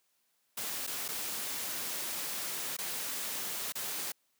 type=noise with dropouts; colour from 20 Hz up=white; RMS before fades=-37 dBFS; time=0.57-4.12 s; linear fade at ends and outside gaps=5 ms; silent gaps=0.867-0.873 / 1.081-1.086 / 2.768-2.786 / 3.723-3.753 s; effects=white hiss -75 dBFS RMS until 4.39 s + high-pass 150 Hz 12 dB/octave